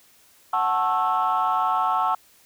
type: chord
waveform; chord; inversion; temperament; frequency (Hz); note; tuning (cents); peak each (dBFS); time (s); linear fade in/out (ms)
sine; F# minor seventh; none; equal with one note detuned; 740 / 880 / 1092.8 / 1318.5; F#5 / A5 / C#6 / E6; 0 / 0 / -25 / 0; -24; 0.53-2.15; 5
effects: tanh soft clip ceiling -13 dBFS + white hiss -56 dBFS RMS until 2.45 s